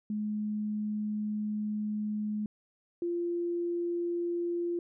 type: tone pair in turn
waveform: sine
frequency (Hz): 211.3 / 345.6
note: G#3 / F4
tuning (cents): +30 / -18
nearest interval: major sixth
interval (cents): 852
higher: second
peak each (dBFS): -30 / -29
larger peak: second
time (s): 0.1-2.46 / 3.02-4.79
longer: first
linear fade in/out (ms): 2
effects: none